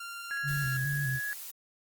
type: tone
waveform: sawtooth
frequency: 1387 Hz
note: F6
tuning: 12 cents flat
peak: -35 dBFS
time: 0-0.77 s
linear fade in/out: 5 ms
type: tone with pitch glide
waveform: sine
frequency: 1661.2 to 1672.8 Hz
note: G#6 to G#6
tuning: 0 to +12 cents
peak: -32 dBFS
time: 0.31-1.33 s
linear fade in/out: 0 ms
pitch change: +12 cents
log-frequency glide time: 0.99-1.04 s
type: tone with vibrato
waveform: sine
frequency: 136.5 Hz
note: C#3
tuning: 26 cents flat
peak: -30 dBFS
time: 0.43-1.2 s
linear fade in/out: 50 ms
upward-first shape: square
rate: 2.4 Hz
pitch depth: 73 cents each way
type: noise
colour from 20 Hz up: blue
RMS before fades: -42 dBFS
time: 0.48-1.51 s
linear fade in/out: 5 ms
effects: Opus 24 kbps